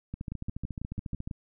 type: two click trains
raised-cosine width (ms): 5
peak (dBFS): -23 / -23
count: 17 / 7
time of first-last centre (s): 0.14-1.275 / 0.32-1.312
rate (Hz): 14.1 / 6.05
effects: none